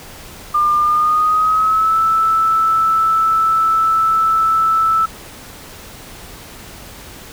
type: tone with pitch glide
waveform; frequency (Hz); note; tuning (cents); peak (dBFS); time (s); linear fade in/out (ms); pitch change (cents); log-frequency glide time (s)
sine; 1200 to 1316.2; D6 to E6; +37 to -3; -11; 0.54-5.06; 10; +160; 0.8-1.98
effects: pink hiss -36 dBFS RMS until 7.32 s